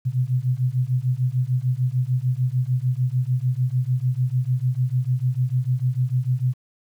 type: beating tone pair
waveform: sine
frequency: 123.47 / 130.17 Hz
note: B2 / C3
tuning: 0 / -9 cents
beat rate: 6.7 Hz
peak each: -22 dBFS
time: 0.05-6.54 s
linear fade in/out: 20 ms
effects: 9-bit

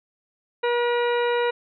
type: harmonic tone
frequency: 480 Hz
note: B4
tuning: 49 cents flat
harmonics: 1 / 2 / 3 / 4 / 5 / 6 / 8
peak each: -21 / -27 / -31 / -33 / -35 / -37 / -39 dBFS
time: 0.63-1.51 s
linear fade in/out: 10 ms
effects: none

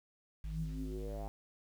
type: tone with low-pass filter sweep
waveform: square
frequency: 52.2 Hz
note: G#1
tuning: 10 cents sharp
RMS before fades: -40 dBFS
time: 0.44-1.28 s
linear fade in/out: 0 ms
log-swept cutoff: 110 to 810 Hz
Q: 6
effects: 10-bit

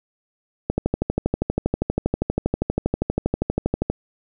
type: click train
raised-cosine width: 2 ms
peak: -6 dBFS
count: 41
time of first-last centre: 0.7-3.9 s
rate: 12.5 Hz
effects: none

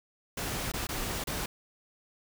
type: noise with dropouts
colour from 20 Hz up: pink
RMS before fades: -34 dBFS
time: 0.37-1.46 s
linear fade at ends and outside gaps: 5 ms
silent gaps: 0.719-0.737 / 0.87-0.889 / 1.24-1.271 s
effects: none

